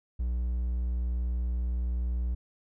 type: tone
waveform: triangle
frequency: 60.5 Hz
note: B1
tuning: 35 cents flat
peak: -25 dBFS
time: 0.19-2.35 s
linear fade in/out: 10 ms
effects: none